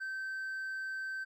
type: tone with hard clipping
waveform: sine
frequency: 1549 Hz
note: G6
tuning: 21 cents flat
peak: -37 dBFS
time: 0-1.25 s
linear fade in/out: 20 ms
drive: 2 dB
effects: none